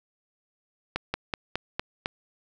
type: slowing click train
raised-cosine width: 0.3 ms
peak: -11 dBFS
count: 6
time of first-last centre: 0.96-2.059 s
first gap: 180 ms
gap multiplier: 1.1
effects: none